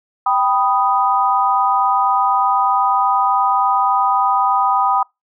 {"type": "chord", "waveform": "sine", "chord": "G augmented", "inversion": "none", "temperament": "equal", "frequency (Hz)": [784, 987.8, 1244.5], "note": ["G5", "B5", "D#6"], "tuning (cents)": [0, 0, 0], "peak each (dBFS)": -17, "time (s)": [0.26, 5.03], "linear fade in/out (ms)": 5, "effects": ["noise-tail reverb RT60 0.2 s tail -26 dB re dry"]}